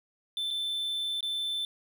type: tone with dropouts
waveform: triangle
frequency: 3534 Hz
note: A7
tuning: 7 cents sharp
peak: -28 dBFS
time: 0.37-1.65 s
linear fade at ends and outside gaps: 1 ms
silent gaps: 0.505-0.509 / 1.207-1.228 s
effects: none